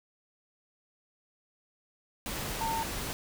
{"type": "tone in noise", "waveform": "sine", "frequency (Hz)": 900, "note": "A5", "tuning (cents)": 39, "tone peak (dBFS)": -30, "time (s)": [2.61, 2.83], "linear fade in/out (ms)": 0, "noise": "pink", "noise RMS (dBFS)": -36, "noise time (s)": [2.26, 3.13], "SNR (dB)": 3, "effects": []}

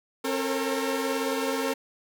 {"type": "tone cluster", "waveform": "sawtooth", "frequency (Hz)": [267.9, 450.2, 468.6, 541], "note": ["C4", "A4", "A#4", "C#5"], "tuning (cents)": [41, 40, 9, -42], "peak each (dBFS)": [-26, -26, -31, -30], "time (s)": [0.24, 1.74], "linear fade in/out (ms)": 10, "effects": []}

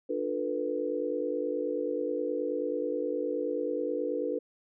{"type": "chord", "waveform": "sine", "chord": "B half-diminished seventh", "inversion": "first", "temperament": "just", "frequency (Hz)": [296.3, 355.6, 444.5, 493.9], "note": ["D4", "F4", "A4", "B4"], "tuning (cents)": [15, 31, 18, 0], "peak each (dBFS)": [-35, -37, -34, -32], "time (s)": [0.09, 4.39], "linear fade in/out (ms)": 10, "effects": []}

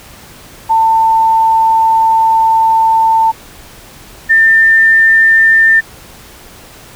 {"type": "tone pair in turn", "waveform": "sine", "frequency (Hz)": [895, 1796.7], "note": ["A5", "A6"], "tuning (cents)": [29, 36], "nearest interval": "octave", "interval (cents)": 1207, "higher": "second", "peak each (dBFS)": [-6, -4], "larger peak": "second", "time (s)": [[0.69, 3.32], [4.29, 5.81]], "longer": "first", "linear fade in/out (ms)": 20, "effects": ["pink hiss -36 dBFS RMS until 6.95 s"]}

